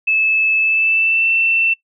sine tone with pitch glide, 2611 to 2681 Hz, E7 to E7, -17 to +29 cents, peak -12 dBFS, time 0.07-1.74 s, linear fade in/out 10 ms, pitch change +46 cents, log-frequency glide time 0.58-1.31 s, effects noise-tail reverb RT60 0.1 s tail -21 dB re dry

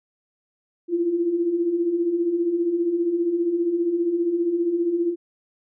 sine beating tone pair, 329.6 / 344.6 Hz, E4 / F4, 0 / -23 cents, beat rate 15 Hz, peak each -28 / -20 dBFS, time 0.88-5.16 s, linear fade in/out 50 ms, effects none

